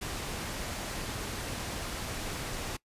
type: low-pass noise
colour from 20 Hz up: pink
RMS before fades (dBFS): -37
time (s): 0.01-2.77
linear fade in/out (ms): 10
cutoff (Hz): 11000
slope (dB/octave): 12
effects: noise-tail reverb RT60 0.1 s tail -21 dB re dry + resampled to 32000 Hz